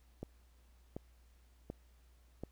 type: click train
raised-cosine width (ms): 2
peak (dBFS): -28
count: 4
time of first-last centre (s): 0.23-2.436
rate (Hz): 1.36
effects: added 60 Hz sine -62 dBFS peak until 2.51 s + pink hiss -73 dBFS RMS until 2.51 s